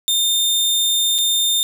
sawtooth tone with dropouts, 3624 Hz, A#7, 50 cents flat, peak -12 dBFS, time 0.08-1.63 s, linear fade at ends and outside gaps 0 ms, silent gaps 1.182-1.186 s, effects none

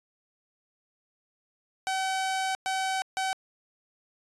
sawtooth tone bursts at uneven times, 762 Hz, G5, 49 cents flat, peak -23 dBFS, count 3, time 1.87-2.55 / 2.66-3.02 / 3.17-3.33 s, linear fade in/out 0 ms, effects resampled to 24000 Hz

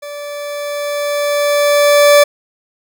40% pulse tone with level ramp, 581 Hz, D5, 19 cents flat, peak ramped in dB -25 to -3 dBFS, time 0.02-2.24 s, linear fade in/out 10 ms, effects none

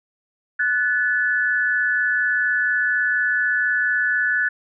sine tone pair together, 1482.8 / 1727 Hz, F#6 / A6, +3 / -33 cents, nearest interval minor third, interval 264 cents, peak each -20 dBFS, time 0.59-4.49 s, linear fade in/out 10 ms, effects none

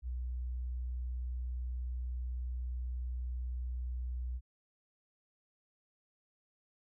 sine tone, 61.74 Hz, B1, in tune, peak -35 dBFS, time 0.02-4.41 s, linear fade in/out 50 ms, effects none

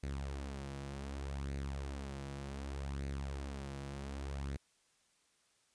sawtooth tone with flanger, 69 Hz, C#2, 7 cents flat, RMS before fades -42 dBFS, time 0.03-4.57 s, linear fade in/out 5 ms, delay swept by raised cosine 0.46 to 6.16 ms, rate 0.66 Hz, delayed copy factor +0.55, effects white hiss -73 dBFS RMS until 5.74 s + resampled to 22050 Hz

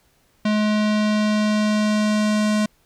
square tone with low-pass filter sweep, 212.1 Hz, G#3, 37 cents sharp, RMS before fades -19 dBFS, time 0.45-2.66 s, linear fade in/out 5 ms, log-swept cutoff 4200 to 7700 Hz, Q 1.1, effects pink hiss -61 dBFS RMS until 2.85 s

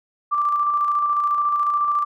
sine tone with tremolo, 1174.7 Hz, D6, in tune, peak -16 dBFS, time 0.31-2.05 s, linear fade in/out 20 ms, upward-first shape square, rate 14 Hz, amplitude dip 30%, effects none

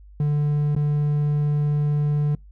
triangle tone with dropouts, 147.4 Hz, D3, 7 cents sharp, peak -16 dBFS, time 0.2-2.35 s, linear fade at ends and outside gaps 2 ms, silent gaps 0.751-0.763 s, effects noise-tail reverb RT60 0.2 s tail -26 dB re dry + added 50 Hz sine -43 dBFS peak until 2.51 s

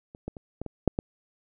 clicks, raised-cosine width 2 ms, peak -30 / -20 / -27 / -20 / -22 / -6 / -13 dBFS, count 7, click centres 0.149 / 0.28 / 0.368 / 0.616 / 0.663 / 0.877 / 0.989 s, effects none

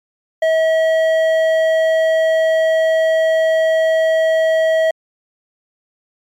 sine tone with hard clipping, 643 Hz, E5, 43 cents flat, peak -13 dBFS, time 0.42-4.91 s, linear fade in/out 5 ms, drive 8 dB, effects MP3 96 kbps

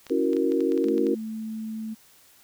clicks, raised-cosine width 0.2 ms, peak -25 dBFS, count 12, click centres 0.067 / 0.097 / 0.332 / 0.367 / 0.52 / 0.606 / 0.72 / 0.777 / 0.842 / 0.885 / 0.98 / 1.068 s
sine chord, F# dominant seventh, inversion second, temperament equal, 277.2 / 329.6 / 370 / 466.2 Hz, C#4 / E4 / F#4 / A#4, 0 / 0 / 0 / 0 cents, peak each -26 dBFS, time 0.1-1.15 s, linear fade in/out 10 ms
sine tone, 220 Hz, A3, in tune, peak -30 dBFS, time 0.84-1.95 s, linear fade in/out 20 ms
effects white hiss -56 dBFS RMS until 2.43 s

